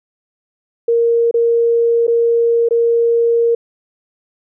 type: tone with dropouts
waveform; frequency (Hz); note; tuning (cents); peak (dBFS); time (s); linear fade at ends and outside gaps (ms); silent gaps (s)
sine; 466.2; A#4; 0; -10; 0.88-3.55; 5; 1.312-1.341 / 2.069-2.078 / 2.688-2.708
effects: none